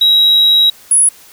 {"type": "tone pair in turn", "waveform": "sine", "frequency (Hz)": [3848, 10273], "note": ["B7", "E9"], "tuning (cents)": [-46, -46], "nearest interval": "octave + perfect fourth", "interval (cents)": 1700, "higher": "second", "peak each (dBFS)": -4, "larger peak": "neither", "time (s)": [[0.01, 0.7], [0.91, 1.09]], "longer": "first", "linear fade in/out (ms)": 5, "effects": ["tanh soft clip ceiling -4 dBFS", "white hiss -41 dBFS RMS until 1.32 s"]}